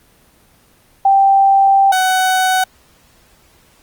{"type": "tone pair in turn", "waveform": ["sine", "30% pulse"], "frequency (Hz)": [784, 748.2], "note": ["G5", "F#5"], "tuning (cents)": [0, 19], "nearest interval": "minor second", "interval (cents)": 81, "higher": "first", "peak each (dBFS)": [-7, -9], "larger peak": "first", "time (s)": [[1.05, 1.92], [1.92, 2.64]], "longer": "first", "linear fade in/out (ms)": 5, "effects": ["pink hiss -51 dBFS RMS until 3.82 s", "Opus 24 kbps"]}